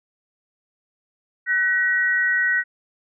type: tone pair together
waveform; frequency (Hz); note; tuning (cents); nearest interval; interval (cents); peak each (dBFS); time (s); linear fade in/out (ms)
sine; 1500 / 1904.9; F#6 / A#6; +23 / +37; major third; 414; -21 / -19; 1.46-2.64; 50
effects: none